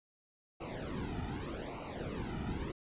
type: noise with flanger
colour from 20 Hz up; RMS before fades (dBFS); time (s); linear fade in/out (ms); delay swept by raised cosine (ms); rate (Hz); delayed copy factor
brown; -40; 0.6-2.72; 10; 0.57 to 1.87; 0.83; -0.95
effects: resampled to 8000 Hz